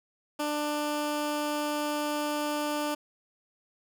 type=tone; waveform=15% pulse; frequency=296.7 Hz; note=D4; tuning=18 cents sharp; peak=-22 dBFS; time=0.39-2.95 s; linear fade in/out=10 ms; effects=none